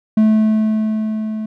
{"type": "tone with level ramp", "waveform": "triangle", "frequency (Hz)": 217.1, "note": "A3", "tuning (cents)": -23, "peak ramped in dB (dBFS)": [-6, -19], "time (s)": [0.17, 1.46], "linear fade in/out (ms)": 5, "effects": []}